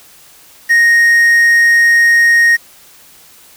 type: tone with quantisation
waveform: triangle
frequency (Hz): 1864.7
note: A#6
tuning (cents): 0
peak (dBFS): -4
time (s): 0.69-2.57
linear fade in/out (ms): 20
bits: 5
effects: white hiss -42 dBFS RMS until 3.56 s